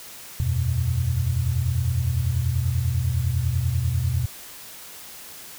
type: chord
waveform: sine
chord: E suspended second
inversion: none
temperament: equal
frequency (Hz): 82.41 / 92.5 / 123.47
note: E2 / F#2 / B2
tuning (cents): 0 / 0 / 0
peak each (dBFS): -25 / -26 / -23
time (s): 0.4-4.26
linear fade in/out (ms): 0
effects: white hiss -41 dBFS RMS until 5.58 s